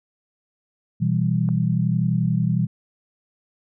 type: chord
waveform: sine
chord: E minor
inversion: second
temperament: equal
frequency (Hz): 123.47 / 164.81 / 196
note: B2 / E3 / G3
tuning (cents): 0 / 0 / 0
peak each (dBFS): -22 / -21 / -24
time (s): 1-2.67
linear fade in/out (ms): 20
type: click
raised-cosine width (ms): 1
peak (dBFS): -24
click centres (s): 1.489
effects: none